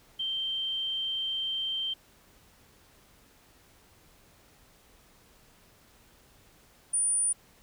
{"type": "tone pair in turn", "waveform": "sine", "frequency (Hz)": [3136, 9397], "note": ["G7", "D9"], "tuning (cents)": [0, 0], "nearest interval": "octave + perfect fifth", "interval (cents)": 1900, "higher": "second", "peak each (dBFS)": [-29, -24], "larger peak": "second", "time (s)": [[0.19, 1.94], [6.93, 7.33]], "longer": "first", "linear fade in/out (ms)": 10, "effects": ["pink hiss -60 dBFS RMS until 7.62 s"]}